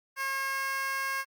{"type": "tone with high-pass filter", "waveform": "15% pulse", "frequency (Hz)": 540, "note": "C#5", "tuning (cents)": -45, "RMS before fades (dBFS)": -32, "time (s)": [0.16, 1.25], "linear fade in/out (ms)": 50, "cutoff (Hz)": 1300, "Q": 1.8, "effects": ["Opus 48 kbps"]}